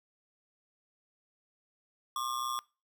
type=ring-modulated tone; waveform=square; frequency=1133 Hz; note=C#6; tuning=37 cents sharp; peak=-30 dBFS; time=2.16-2.59 s; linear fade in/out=0 ms; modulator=62.3 Hz; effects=noise-tail reverb RT60 0.3 s tail -23 dB re dry